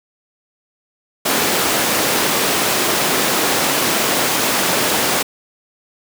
pink high-pass noise, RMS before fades -17 dBFS, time 1.25-5.23 s, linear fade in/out 10 ms, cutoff 260 Hz, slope 12 dB/octave, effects none

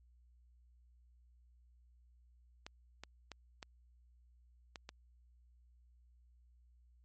clicks, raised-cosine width 0.2 ms, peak -29 dBFS, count 6, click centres 2.665 / 3.036 / 3.317 / 3.628 / 4.758 / 4.891 s, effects added 60 Hz sine -63 dBFS peak until 7.04 s + MP3 32 kbps

